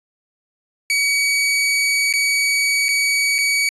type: tone with dropouts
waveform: sawtooth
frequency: 2265 Hz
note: C#7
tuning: 37 cents sharp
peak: -12 dBFS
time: 0.9-3.69 s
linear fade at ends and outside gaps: 1 ms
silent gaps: 2.127-2.137 / 2.884-2.889 / 3.383-3.387 s
effects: resampled to 24000 Hz